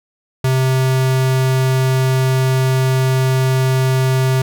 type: tone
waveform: square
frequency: 130.81 Hz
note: C3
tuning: in tune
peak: -13 dBFS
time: 0.44-4.42 s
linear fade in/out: 5 ms
effects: none